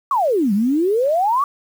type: exponential two-way sweep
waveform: sine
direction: down then up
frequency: 1174.7 to 191.6 to 1174.7 Hz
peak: -14 dBFS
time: 0.11-1.44 s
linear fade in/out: 2 ms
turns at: 0.53 s
effects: 7-bit